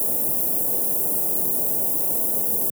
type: band-stop noise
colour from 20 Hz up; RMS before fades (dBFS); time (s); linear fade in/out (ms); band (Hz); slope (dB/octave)
white; -22; 0-2.7; 0; 660 to 11000; 24
effects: high-pass 150 Hz 12 dB/octave